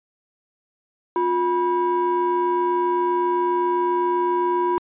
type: ring-modulated tone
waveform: triangle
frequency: 311.1 Hz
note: D#4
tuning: in tune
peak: -13 dBFS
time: 1.16-4.78 s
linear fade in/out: 0 ms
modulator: 666 Hz
effects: resampled to 8000 Hz